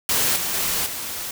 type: noise with level steps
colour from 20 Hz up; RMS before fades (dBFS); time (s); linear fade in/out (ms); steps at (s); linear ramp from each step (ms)
white; -20 / -25 / -23 / -30; 0.09-1.31; 2; 0.36 / 0.54 / 0.86; 2
effects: none